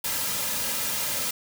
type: noise with comb filter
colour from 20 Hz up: white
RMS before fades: -28 dBFS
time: 0.04-1.31 s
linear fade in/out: 5 ms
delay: 2.7 ms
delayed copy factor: -0.55
effects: none